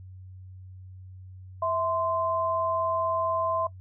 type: tone pair together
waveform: sine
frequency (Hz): 654 / 1037.7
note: E5 / C6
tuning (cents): -14 / -15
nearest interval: minor sixth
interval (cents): 799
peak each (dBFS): -27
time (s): 1.62-3.67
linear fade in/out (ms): 5
effects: noise-tail reverb RT60 0.1 s tail -19 dB re dry + added 93 Hz sine -42 dBFS peak until 3.8 s